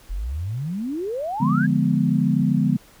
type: exponential sweep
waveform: sine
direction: up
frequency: 39.96 to 1705 Hz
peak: -24 dBFS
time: 0.09-1.67 s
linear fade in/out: 20 ms
type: chord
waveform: sine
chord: D diminished seventh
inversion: none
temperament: equal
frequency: 146.83 / 174.61 / 207.7 / 246.9 Hz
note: D3 / F3 / Ab3 / Cb4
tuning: 0 / 0 / 0 / 0 cents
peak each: -22 dBFS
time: 1.4-2.77 s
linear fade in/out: 10 ms
effects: pink hiss -51 dBFS RMS until 3 s